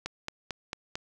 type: click train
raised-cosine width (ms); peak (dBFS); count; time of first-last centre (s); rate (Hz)
0.2; -16; 5; 0.06-0.955; 4.47
effects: none